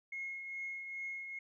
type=tone with tremolo; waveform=sine; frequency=2160 Hz; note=C#7; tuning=45 cents flat; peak=-37 dBFS; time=0.12-1.39 s; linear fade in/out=5 ms; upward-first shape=triangle; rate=2.4 Hz; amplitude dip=50%; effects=tanh soft clip ceiling -33 dBFS